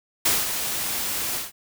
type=noise with ADSR envelope; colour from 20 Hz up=white; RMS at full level=-19 dBFS; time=0.25-1.52 s; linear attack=6 ms; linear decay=200 ms; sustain=-8 dB; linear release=160 ms; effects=none